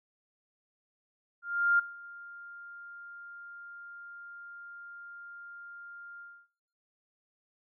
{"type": "tone with ADSR envelope", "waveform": "sine", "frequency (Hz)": 1400, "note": "F6", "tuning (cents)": 4, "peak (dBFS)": -21, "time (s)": [1.42, 6.47], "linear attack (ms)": 370, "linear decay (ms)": 10, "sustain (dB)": -24, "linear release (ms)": 270, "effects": ["noise-tail reverb RT60 1.0 s tail -22 dB re dry"]}